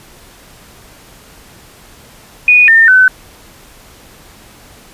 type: tone with pitch steps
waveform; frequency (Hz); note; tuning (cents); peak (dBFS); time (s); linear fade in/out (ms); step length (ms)
sine; 2468 / 1811 / 1515; D#7 / A6 / F#6; -15 / +49 / +40; -3; 2.48-3.08; 2; 200
effects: pink hiss -40 dBFS RMS until 4.93 s + resampled to 32000 Hz